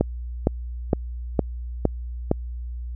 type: click train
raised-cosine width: 2 ms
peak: -4 dBFS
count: 6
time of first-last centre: 0.01-2.314 s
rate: 2.17 Hz
effects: added 60 Hz sine -29 dBFS peak until 2.95 s